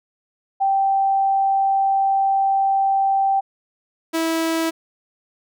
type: tone pair in turn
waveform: sine / sawtooth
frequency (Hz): 781 / 326.3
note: G5 / E4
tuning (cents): -7 / -18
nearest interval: octave + minor third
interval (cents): 1511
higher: first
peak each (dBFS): -15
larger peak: neither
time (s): 0.6-3.41 / 4.13-4.71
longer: first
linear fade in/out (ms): 20
effects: none

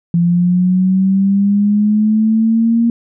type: linear sweep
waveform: sine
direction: up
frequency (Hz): 170 to 234.1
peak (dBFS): -9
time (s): 0.14-2.9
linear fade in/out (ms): 2
effects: none

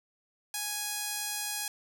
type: tone with band-pass filter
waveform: sawtooth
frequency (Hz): 830.6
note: G#5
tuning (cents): 0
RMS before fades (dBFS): -35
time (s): 0.54-1.68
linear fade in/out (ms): 2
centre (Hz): 9900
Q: 0.76
effects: none

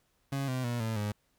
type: tone with pitch steps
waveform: 30% pulse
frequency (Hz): 137.7 / 128.48 / 119.87 / 111.85 / 104.36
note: C#3 / C3 / A#2 / A2 / G#2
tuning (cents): -11 / -31 / +49 / +29 / +9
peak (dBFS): -28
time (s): 0.32-1.12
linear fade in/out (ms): 5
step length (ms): 160
effects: pink hiss -73 dBFS RMS until 1.38 s

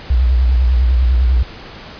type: tone with vibrato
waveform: sine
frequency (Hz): 62.1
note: B1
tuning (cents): +10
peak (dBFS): -9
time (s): 0.1-1.43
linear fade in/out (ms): 5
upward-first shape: sine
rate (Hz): 10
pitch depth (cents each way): 120
effects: pink hiss -34 dBFS RMS until 1.99 s + resampled to 11025 Hz

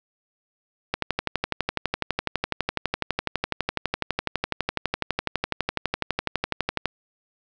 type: click train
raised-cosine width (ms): 0.3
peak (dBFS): -7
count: 72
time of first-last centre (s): 0.94-6.857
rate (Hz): 12
effects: none

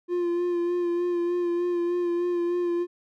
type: tone with vibrato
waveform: triangle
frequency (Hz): 349.2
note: F4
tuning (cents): 0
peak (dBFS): -21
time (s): 0.08-2.87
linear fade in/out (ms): 50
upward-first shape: sine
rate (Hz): 3.3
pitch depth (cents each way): 24
effects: none

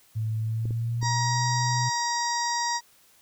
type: tone with pitch glide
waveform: sine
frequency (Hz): 110 to 123.47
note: A2 to B2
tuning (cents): 0 to 0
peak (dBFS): -25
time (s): 0.15-1.9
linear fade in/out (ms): 20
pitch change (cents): +200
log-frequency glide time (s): 0.39-1.42
type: clicks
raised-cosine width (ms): 3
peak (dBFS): -24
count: 3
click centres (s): 0.655 / 0.708 / 1.029
type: harmonic tone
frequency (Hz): 948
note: A#5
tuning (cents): +29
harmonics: 1 / 2 / 4 / 5 / 6 / 7 / 8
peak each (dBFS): -27 / -33 / -41 / -33 / -32 / -44 / -40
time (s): 1.01-2.81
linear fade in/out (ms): 50
effects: white hiss -59 dBFS RMS until 3.21 s

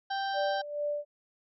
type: harmonic tone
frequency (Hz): 784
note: G5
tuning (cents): 0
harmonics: 1 / 2 / 4 / 5 / 6 / 7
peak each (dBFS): -31 / -37 / -43 / -45 / -47 / -48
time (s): 0.1-0.62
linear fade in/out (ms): 10
type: tone with tremolo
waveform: sine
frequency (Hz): 587.3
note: D5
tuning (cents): 0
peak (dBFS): -28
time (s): 0.33-1.05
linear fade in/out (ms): 50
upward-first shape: sine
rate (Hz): 2.3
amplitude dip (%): 70
effects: none

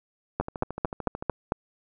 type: two click trains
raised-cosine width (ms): 1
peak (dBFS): -19 / -10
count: 13 / 6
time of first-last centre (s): 0.41-1.299 / 0.4-1.521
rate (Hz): 13.5 / 4.46
effects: none

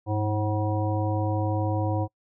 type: harmonic tone with a mistuned harmonic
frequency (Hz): 106.8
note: G#2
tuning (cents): +49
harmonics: 1 / 3 / 5 / 7 / 9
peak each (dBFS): -25 / -30 / -32 / -33 / -35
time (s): 0.06-2.08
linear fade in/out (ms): 50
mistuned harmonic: 1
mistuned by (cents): -72
effects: noise-tail reverb RT60 0.1 s tail -24 dB re dry

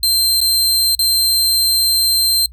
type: tone with dropouts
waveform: sawtooth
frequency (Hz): 4138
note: C8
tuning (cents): -20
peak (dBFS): -9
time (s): 0.03-2.46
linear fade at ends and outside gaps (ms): 2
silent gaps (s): 0.405-0.413 / 0.951-0.991
effects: noise-tail reverb RT60 0.1 s tail -26 dB re dry + added 60 Hz sine -35 dBFS peak until 2.52 s

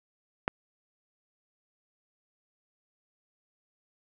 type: click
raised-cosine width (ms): 0.5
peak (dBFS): -11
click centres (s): 0.479
effects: none

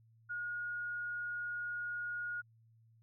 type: tone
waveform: sine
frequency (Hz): 1438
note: F#6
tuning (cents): -50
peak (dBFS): -37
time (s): 0.29-2.42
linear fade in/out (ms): 20
effects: added 113 Hz sine -63 dBFS peak until 3.02 s

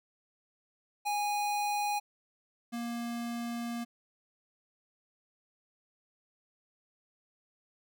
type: tone pair in turn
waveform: square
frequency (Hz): 825 / 235.7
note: G#5 / A#3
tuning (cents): -12 / +19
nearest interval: octave + minor seventh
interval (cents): 2169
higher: first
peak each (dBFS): -30 / -35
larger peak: first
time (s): 1.05-2 / 2.72-3.85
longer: second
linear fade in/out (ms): 20
effects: none

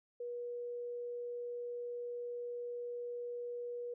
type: tone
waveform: sine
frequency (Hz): 482.3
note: B4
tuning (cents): -41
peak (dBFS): -39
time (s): 0.2-3.94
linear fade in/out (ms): 5
effects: none

